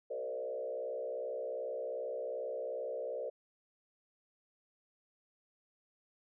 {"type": "tone with frequency modulation", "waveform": "sine", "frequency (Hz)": 528, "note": "C5", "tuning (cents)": 16, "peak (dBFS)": -36, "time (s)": [0.1, 3.3], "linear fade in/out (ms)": 10, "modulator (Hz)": 62.6, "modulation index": 1.4, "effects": []}